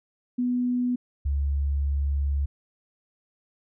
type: tone pair in turn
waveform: sine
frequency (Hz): 246.9 / 70.41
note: B3 / C#2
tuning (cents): 0 / +28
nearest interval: octave + minor seventh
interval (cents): 2172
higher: first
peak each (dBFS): -22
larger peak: neither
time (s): 0.38-0.96 / 1.25-2.46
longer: second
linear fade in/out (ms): 10
effects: none